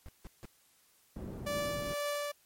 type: noise bursts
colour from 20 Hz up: brown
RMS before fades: -45 dBFS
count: 3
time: 0.06-0.455 s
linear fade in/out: 0 ms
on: 25 ms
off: 160 ms
type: low-pass noise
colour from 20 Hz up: white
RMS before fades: -42 dBFS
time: 1.16-1.94 s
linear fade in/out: 2 ms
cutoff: 270 Hz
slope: 12 dB/octave
type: tone with tremolo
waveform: sawtooth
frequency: 582 Hz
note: D5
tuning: 16 cents flat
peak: -28 dBFS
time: 1.46-2.32 s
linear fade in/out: 10 ms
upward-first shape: triangle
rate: 2 Hz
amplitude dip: 40%
effects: white hiss -67 dBFS RMS until 2.45 s + MP3 64 kbps